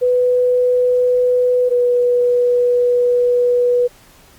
sine tone pair in turn, 496.8 / 489.1 Hz, B4 / B4, +10 / -17 cents, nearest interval unison, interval 27 cents, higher first, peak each -11 dBFS, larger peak neither, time 0.01-1.7 / 1.7-3.88 s, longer second, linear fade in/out 20 ms, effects pink hiss -47 dBFS RMS until 4.38 s + Opus 32 kbps

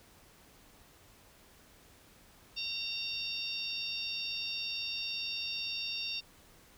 harmonic tone, 918 Hz, A#5, 27 cents flat, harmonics 3 / 4 / 5 / 6, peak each -39 / -40 / -41 / -42 dBFS, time 2.56-6.21 s, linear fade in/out 20 ms, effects pink hiss -60 dBFS RMS until 6.77 s

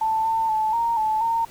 sine tone with pitch steps, 883 / 897 / 870 / 928 / 869 / 916 Hz, A5 / A5 / A5 / A#5 / A5 / A#5, +6 / +33 / -20 / -8 / -22 / -31 cents, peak -19 dBFS, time 0.01-1.45 s, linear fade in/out 5 ms, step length 240 ms, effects pink hiss -47 dBFS RMS until 1.5 s

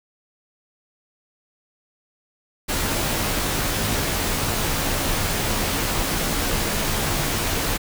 pink noise with comb filter, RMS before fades -23 dBFS, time 2.68-7.78 s, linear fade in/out 20 ms, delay 16 ms, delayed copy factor -0.5, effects none

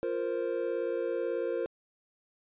triangle chord, F suspended fourth, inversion none, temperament just, 349.2 / 465.6 / 523.8 Hz, F4 / Bb4 / C5, 0 / -2 / +2 cents, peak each -33 / -31 / -32 dBFS, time 0.03-1.66 s, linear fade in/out 0 ms, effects resampled to 8000 Hz

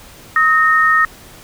sine tone pair together, 1271 / 1842.6 Hz, D#6 / A#6, +36 / -21 cents, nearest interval tritone, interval 643 cents, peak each -12 dBFS, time 0.36-1.05 s, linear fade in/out 2 ms, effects pink hiss -40 dBFS RMS until 1.43 s

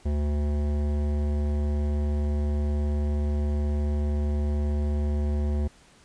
sine tone with hard clipping, 73.42 Hz, D2, in tune, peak -25 dBFS, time 0.05-5.68 s, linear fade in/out 10 ms, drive 15 dB, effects pink hiss -56 dBFS RMS until 6.04 s + resampled to 22050 Hz

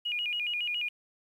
sine tone with vibrato, 2654 Hz, E7, 11 cents sharp, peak -29 dBFS, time 0.05-0.89 s, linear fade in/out 10 ms, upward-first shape square, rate 7.2 Hz, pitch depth 150 cents each way, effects 10-bit

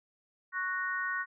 sine chord, F# major, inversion second, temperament equal with one note detuned, 1108.7 / 1480 / 1859.3 Hz, C#6 / F#6 / A#6, 0 / 0 / -5 cents, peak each -37 / -34 / -35 dBFS, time 0.52-1.26 s, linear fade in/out 50 ms, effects none

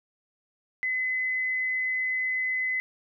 sine tone, 2027 Hz, B6, 45 cents sharp, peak -25 dBFS, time 0.83-2.8 s, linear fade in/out 0 ms, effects none

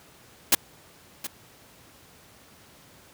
white noise with echo, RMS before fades -17 dBFS, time 0.52-0.55 s, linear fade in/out 5 ms, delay 720 ms, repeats 1, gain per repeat -15 dB, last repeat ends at 1.27 s, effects pink hiss -53 dBFS RMS until 3.13 s + high-pass 80 Hz 12 dB/octave

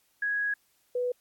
sine tone pair in turn, 1661.2 / 493.9 Hz, G#6 / B4, 0 / 0 cents, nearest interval octave + major sixth, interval 2100 cents, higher first, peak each -26 dBFS, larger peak neither, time 0.22-0.54 / 0.95-1.12 s, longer first, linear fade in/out 5 ms, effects white hiss -69 dBFS RMS until 1.2 s + AAC 64 kbps

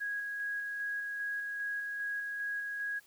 sine tone with tremolo, 1653 Hz, G#6, 9 cents flat, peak -33 dBFS, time 0-3 s, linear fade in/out 20 ms, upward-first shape square, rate 2.5 Hz, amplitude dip 25%, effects white hiss -63 dBFS RMS until 3.06 s

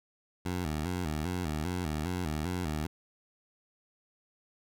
15% pulse tone with vibrato, 83 Hz, E2, 12 cents sharp, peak -25 dBFS, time 0.45-2.87 s, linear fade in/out 10 ms, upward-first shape square, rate 2.5 Hz, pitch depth 140 cents each way, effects none

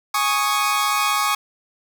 sawtooth chord, Ab suspended fourth, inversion none, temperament equal, 830.6 / 1108.7 / 1244.5 Hz, Ab5 / Db6 / Eb6, 0 / 0 / 0 cents, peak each -21 / -17 / -19 dBFS, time 0.14-1.35 s, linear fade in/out 5 ms, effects none

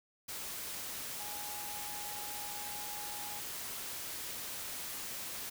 sine tone in noise, 830.6 Hz, G#5, in tune, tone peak -47 dBFS, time 1.19-3.4 s, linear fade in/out 10 ms, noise white, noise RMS -42 dBFS, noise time 0.28-5.5 s, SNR -8 dB, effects none

